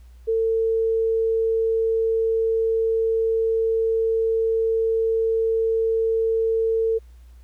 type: tone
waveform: sine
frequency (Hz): 450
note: A4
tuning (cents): +39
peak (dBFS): -18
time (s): 0.27-6.99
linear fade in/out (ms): 20
effects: added 60 Hz sine -43 dBFS peak until 7.43 s + pink hiss -63 dBFS RMS until 7.43 s